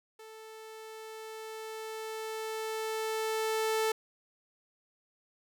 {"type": "tone with level ramp", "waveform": "sawtooth", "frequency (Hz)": 440, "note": "A4", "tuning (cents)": 0, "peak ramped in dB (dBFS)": [-44, -23], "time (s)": [0.19, 3.92], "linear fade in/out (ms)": 5, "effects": []}